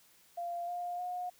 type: tone with pitch steps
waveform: sine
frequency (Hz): 693 / 706.3 / 719.9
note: F5 / F5 / F#5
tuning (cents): -14 / +19 / -48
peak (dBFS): -35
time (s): 0.37-1.3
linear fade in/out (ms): 10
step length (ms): 310
effects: white hiss -64 dBFS RMS until 1.39 s